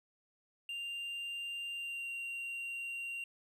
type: tone with pitch glide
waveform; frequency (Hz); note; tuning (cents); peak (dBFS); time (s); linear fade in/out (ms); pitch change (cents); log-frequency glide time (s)
triangle; 2790 to 2763; F7 to F7; -2 to -19; -37; 0.69-3.24; 2; -17; 1.72-2.09
effects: 13-bit